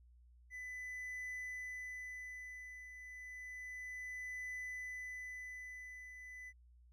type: tone with tremolo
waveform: triangle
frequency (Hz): 2000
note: B6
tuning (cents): +21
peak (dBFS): -40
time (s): 0.5-6.53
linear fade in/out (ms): 50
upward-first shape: triangle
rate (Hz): 0.31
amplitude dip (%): 65
effects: added 60 Hz sine -61 dBFS peak until 6.92 s